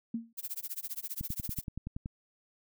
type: tone with exponential decay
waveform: sine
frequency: 229.8 Hz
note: A#3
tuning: 25 cents flat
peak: -28 dBFS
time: 0.14-0.33 s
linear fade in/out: 5 ms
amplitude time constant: 40 ms
type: noise with tremolo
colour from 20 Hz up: violet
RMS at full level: -36 dBFS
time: 0.37-1.64 s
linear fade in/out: 20 ms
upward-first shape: sine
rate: 15 Hz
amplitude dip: 100%
type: click train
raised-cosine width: 5 ms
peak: -25 dBFS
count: 10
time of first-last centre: 1.21-2.059 s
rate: 10.6 Hz
effects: none